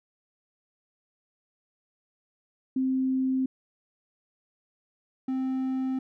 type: tone pair in turn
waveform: sine / triangle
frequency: 261.6 / 261.6 Hz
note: C4 / C4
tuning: 0 / 0 cents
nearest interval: unison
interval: 0 cents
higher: neither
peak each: -23 / -24 dBFS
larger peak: first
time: 2.76-3.46 / 5.28-5.99 s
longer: second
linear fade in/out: 5 ms
effects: none